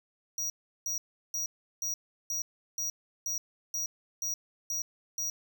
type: tone bursts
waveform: square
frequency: 5760 Hz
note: F#8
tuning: 47 cents flat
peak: -31 dBFS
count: 11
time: 0.38-5.3 s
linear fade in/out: 2 ms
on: 120 ms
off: 360 ms
effects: none